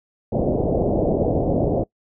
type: low-pass noise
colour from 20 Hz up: white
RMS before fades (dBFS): -20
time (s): 0.32-1.84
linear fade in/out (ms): 10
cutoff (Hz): 660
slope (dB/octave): 48
effects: noise-tail reverb RT60 0.1 s tail -22 dB re dry